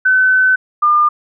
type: tone pair in turn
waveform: sine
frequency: 1517 / 1204 Hz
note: F#6 / D6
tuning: +43 / +43 cents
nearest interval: major third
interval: 400 cents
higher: first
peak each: -8 dBFS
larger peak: neither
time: 0.05-0.56 / 0.82-1.09 s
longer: first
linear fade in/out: 10 ms
effects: none